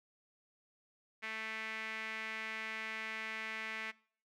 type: tone with band-pass filter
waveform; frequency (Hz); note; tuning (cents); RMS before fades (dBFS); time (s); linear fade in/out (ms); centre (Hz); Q
sawtooth; 220; A3; 0; -42; 1.22-3.92; 20; 2100; 3.6
effects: noise-tail reverb RT60 0.5 s tail -22 dB re dry